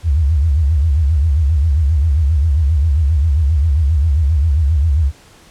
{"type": "tone with vibrato", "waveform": "sine", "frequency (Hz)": 75.2, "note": "D2", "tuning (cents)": 42, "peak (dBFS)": -10, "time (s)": [0.03, 5.12], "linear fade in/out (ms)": 50, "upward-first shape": "sine", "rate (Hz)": 7.5, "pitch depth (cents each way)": 200, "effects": ["pink hiss -45 dBFS RMS until 5.5 s", "low-pass 10000 Hz 12 dB/octave"]}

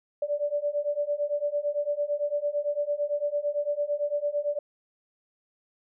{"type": "beating tone pair", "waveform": "sine", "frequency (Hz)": [579, 587.9], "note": ["D5", "D5"], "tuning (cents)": [-25, 2], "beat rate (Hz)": 8.9, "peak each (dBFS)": [-29, -28], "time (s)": [0.22, 4.59], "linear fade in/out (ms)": 5, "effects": []}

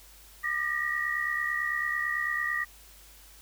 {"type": "tone cluster", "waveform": "sine", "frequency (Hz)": [1203, 1845, 1914], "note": ["D6", "A#6", "A#6"], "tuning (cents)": [41, -18, 45], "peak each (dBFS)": [-35, -33, -29], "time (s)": [0.43, 2.65], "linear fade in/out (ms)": 20, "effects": ["added 50 Hz sine -55 dBFS peak until 3.41 s", "white hiss -54 dBFS RMS until 3.41 s"]}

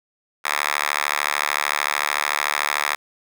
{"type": "tone with high-pass filter", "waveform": "5% pulse", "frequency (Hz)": 73.42, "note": "D2", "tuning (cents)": 0, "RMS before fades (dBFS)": -23, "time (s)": [0.44, 2.96], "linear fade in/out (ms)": 20, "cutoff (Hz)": 1400, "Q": 3.7, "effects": []}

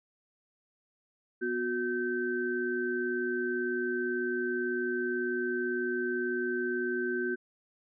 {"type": "tone cluster", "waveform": "sine", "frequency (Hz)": [246.8, 364.9, 1547], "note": ["B3", "F#4", "G6"], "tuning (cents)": [-1, -24, -23], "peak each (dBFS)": [-36, -31, -34], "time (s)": [1.41, 7.36], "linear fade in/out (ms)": 20, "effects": []}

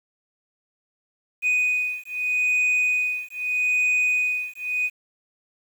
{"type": "beating tone pair", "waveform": "sine", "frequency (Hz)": [2489, 2489.8], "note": ["D#7", "D#7"], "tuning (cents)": [0, 1], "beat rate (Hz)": 0.8, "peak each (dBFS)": -21, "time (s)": [1.42, 4.9], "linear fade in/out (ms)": 50, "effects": ["tanh soft clip ceiling -17 dBFS", "8-bit"]}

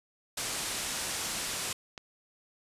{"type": "low-pass noise", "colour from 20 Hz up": "white", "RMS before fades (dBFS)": -35, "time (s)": [0.37, 1.73], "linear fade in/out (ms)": 5, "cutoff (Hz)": 10000, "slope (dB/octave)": 24}
{"type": "click", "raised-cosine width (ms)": 0.2, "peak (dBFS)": -23, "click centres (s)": 1.978}
{"effects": ["resampled to 32000 Hz"]}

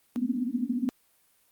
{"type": "band-pass noise", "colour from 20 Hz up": "white", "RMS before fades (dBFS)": -29, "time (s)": [0.16, 0.89], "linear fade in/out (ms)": 0, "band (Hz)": [230, 260], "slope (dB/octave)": 96, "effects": ["white hiss -66 dBFS RMS until 1.51 s", "Opus 32 kbps"]}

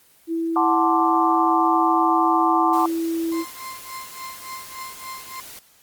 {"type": "tone", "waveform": "sine", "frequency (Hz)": 330, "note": "E4", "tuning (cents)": 2, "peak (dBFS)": -21, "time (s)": [0.27, 3.45], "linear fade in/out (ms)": 50}
{"type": "chord", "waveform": "sine", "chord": "D dominant seventh", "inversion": "first", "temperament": "equal", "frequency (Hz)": [740, 880, 1046.5, 1174.7], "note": ["F#5", "A5", "C6", "D6"], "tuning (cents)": [0, 0, 0, 0], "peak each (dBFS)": -22, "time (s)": [0.56, 2.86], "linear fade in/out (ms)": 2}
{"type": "noise", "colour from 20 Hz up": "white", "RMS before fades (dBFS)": -40, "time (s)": [2.73, 5.59], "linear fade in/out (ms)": 2}
{"type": "tone with tremolo", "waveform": "35% pulse", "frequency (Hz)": 1046.5, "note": "C6", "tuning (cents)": 0, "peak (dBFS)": -29, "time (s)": [3.32, 5.4], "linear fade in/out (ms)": 0, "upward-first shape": "triangle", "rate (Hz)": 3.5, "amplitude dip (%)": 95}
{"effects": ["white hiss -55 dBFS RMS until 5.82 s", "Opus 24 kbps"]}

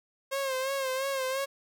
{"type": "tone with vibrato", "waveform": "sawtooth", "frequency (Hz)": 534, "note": "C5", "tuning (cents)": 35, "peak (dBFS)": -25, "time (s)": [0.31, 1.46], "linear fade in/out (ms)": 20, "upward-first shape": "sine", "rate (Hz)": 2.9, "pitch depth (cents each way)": 57, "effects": []}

